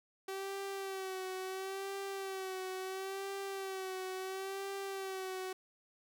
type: tone with vibrato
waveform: sawtooth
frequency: 383.5 Hz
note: G4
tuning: 38 cents flat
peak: -35 dBFS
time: 0.28-5.53 s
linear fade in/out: 5 ms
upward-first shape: sine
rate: 0.73 Hz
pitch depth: 44 cents each way
effects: none